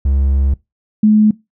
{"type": "tone pair in turn", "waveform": ["triangle", "sine"], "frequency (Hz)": [68.5, 213.5], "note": ["C#2", "G#3"], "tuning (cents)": [-20, 48], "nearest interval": "octave + minor sixth", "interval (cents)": 1968, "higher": "second", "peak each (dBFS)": [-9, -6], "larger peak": "second", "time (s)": [[0.05, 0.54], [1.03, 1.31]], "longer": "first", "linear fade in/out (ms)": 5, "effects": ["noise-tail reverb RT60 0.2 s tail -21 dB re dry"]}